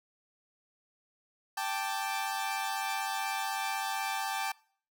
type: chord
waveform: sawtooth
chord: G suspended second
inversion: none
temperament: equal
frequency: 784 / 880 / 1174.7 Hz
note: G5 / A5 / D6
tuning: 0 / 0 / 0 cents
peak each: -31 / -32 / -36 dBFS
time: 1.57-4.52 s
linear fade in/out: 5 ms
effects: noise-tail reverb RT60 0.5 s tail -23 dB re dry